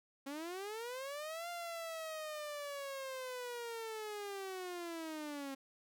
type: linear two-way sweep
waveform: sawtooth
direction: up then down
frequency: 268.2 to 698.5 to 268.2 Hz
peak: -38 dBFS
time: 0.26-5.55 s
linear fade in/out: 10 ms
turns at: 1.49 s
effects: none